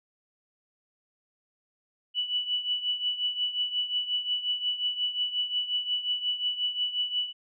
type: tone with tremolo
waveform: sine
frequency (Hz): 2960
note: F#7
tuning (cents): 0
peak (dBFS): -23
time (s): 2.14-7.33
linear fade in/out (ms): 50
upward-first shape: triangle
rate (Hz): 5.6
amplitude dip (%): 80
effects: none